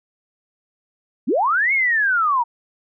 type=linear two-way sweep; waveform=sine; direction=up then down; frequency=179.5 to 2217 to 910 Hz; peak=-15 dBFS; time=1.27-2.44 s; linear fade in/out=20 ms; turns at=1.73 s; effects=none